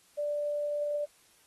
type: tone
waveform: sine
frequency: 587.3 Hz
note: D5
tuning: in tune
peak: -29 dBFS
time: 0.17-1.06 s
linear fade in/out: 20 ms
effects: white hiss -63 dBFS RMS until 1.46 s + AAC 32 kbps